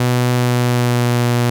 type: tone with pitch glide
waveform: sawtooth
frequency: 123.47 to 120.72 Hz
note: B2 to B2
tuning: 0 to -39 cents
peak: -9 dBFS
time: 0-1.5 s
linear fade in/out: 5 ms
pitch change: -39 cents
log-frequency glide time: 0.34-1.25 s
effects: none